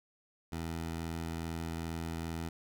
15% pulse tone, 82.41 Hz, E2, in tune, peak -30 dBFS, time 0.52-2.49 s, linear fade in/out 5 ms, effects none

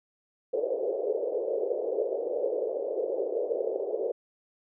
white band-pass noise, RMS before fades -30 dBFS, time 0.53-4.12 s, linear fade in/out 10 ms, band 410 to 540 Hz, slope 48 dB/octave, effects none

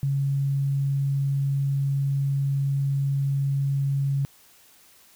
sine tone, 138.59 Hz, C#3, in tune, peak -21 dBFS, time 0.03-4.25 s, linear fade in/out 0 ms, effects white hiss -55 dBFS RMS until 5.15 s

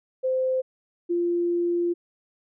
sine tone pair in turn, 518 / 346.5 Hz, C5 / F4, -17 / -14 cents, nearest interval perfect fifth, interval 697 cents, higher first, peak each -21 dBFS, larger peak neither, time 0.23-0.62 / 1.09-1.94 s, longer second, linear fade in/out 20 ms, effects none

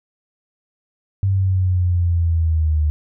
sine linear sweep, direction down, 98 to 75 Hz, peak -14 dBFS, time 1.23-2.9 s, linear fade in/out 0 ms, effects none

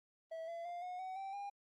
triangle tone with pitch steps, 652 / 675.4 / 699.6 / 724.7 / 750.7 / 777.6 / 805.5 Hz, E5 / E5 / F5 / F#5 / F#5 / G5 / G5, -19 / +42 / +3 / -36 / +25 / -14 / +47 cents, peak -40 dBFS, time 0.31-1.5 s, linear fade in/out 10 ms, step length 170 ms, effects Opus 24 kbps

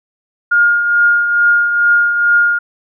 sine tone with tremolo, 1419 Hz, F6, 27 cents sharp, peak -6 dBFS, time 0.51-2.59 s, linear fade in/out 10 ms, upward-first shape triangle, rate 2.3 Hz, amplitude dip 55%, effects none

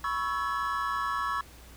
triangle chord, C# minor seventh, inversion third, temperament equal with one note detuned, 987.8 / 1108.7 / 1318.5 / 1702 Hz, B5 / C#6 / E6 / G#6, 0 / 0 / 0 / +42 cents, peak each -35 / -29 / -32 / -34 dBFS, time 0.04-1.41 s, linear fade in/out 2 ms, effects added 60 Hz sine -50 dBFS peak until 1.76 s + pink hiss -53 dBFS RMS until 1.76 s

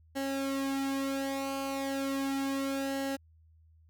sawtooth tone with flanger, 272.7 Hz, C#4, 28 cents flat, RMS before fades -33 dBFS, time 0.15-3.17 s, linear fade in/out 20 ms, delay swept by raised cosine 0.83 to 3.13 ms, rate 0.35 Hz, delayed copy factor -0.7, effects added 80 Hz sine -58 dBFS peak until 3.89 s

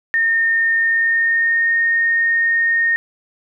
sine tone with pitch glide, 1826 to 1844 Hz, A#6 to A#6, -36 to -19 cents, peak -13 dBFS, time 0.14-2.96 s, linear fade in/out 0 ms, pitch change +17 cents, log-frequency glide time 0.79-1.73 s, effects none

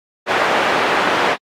pink band-pass noise, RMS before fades -17 dBFS, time 0.26-1.37 s, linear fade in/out 50 ms, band 490 to 2100 Hz, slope 12 dB/octave, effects AAC 48 kbps

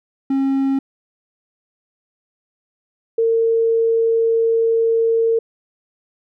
triangle / sine tone pair in turn, 270.8 / 455.4 Hz, C#4 / A#4, -40 / -40 cents, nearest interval major sixth, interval 900 cents, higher second, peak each -13 dBFS, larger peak neither, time 0.3-0.79 / 3.18-5.39 s, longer second, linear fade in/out 5 ms, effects none

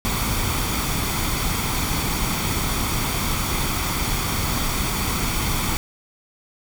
pink noise with comb filter, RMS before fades -23 dBFS, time 0.05-5.77 s, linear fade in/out 0 ms, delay 0.88 ms, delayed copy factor +0.5, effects none

